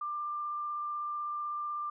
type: tone with vibrato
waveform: sine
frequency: 1189 Hz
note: D6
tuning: 21 cents sharp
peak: -33 dBFS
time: 0.01-1.9 s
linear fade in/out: 5 ms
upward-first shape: triangle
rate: 16 Hz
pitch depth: 10 cents each way
effects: none